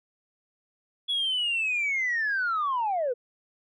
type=linear sweep; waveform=sine; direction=down; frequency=3400 to 461.9 Hz; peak=-23 dBFS; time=1.08-3.14 s; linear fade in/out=20 ms; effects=tanh soft clip ceiling -21 dBFS